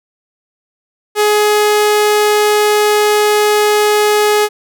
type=tone; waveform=sawtooth; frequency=419.9 Hz; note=G#4; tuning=19 cents sharp; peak=-5 dBFS; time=1.15-4.49 s; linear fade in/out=50 ms; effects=none